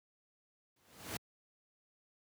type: noise with exponential growth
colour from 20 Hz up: pink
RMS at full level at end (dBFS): -37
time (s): 0.76-1.17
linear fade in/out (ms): 5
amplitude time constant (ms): 89
effects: high-pass 100 Hz 12 dB/octave